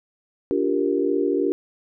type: chord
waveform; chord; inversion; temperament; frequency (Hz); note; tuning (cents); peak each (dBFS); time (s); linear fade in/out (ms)
sine; G minor seventh; second; equal with one note detuned; 289.6 / 349.2 / 392 / 466.2; D4 / F4 / G4 / Bb4; -24 / 0 / 0 / 0; -24 / -25 / -23 / -26; 0.51-1.52; 0
effects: none